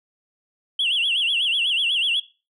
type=tone with vibrato; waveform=sine; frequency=3034 Hz; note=F#7; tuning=43 cents sharp; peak=-17 dBFS; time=0.79-2.2 s; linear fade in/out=5 ms; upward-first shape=sine; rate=8.1 Hz; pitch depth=200 cents each way; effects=noise-tail reverb RT60 0.3 s tail -18 dB re dry + tanh soft clip ceiling -15 dBFS